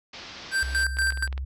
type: low-pass noise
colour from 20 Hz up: white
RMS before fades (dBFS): -42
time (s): 0.13-0.84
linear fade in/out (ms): 5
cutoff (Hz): 5400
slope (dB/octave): 48
type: tone with tremolo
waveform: square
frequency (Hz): 1568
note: G6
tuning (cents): 0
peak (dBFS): -22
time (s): 0.51-1.28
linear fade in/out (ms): 50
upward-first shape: square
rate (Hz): 4.2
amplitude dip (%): 80
type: tone with pitch glide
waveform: sine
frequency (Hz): 65.41 to 66.36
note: C2 to C2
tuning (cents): 0 to +25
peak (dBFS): -28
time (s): 0.62-1.45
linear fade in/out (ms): 10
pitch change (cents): +25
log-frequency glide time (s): 0.81-0.91
type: click train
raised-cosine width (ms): 0.3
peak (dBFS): -23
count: 9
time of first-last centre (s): 0.97-1.378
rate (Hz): 19.6
effects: low-pass 12000 Hz 12 dB/octave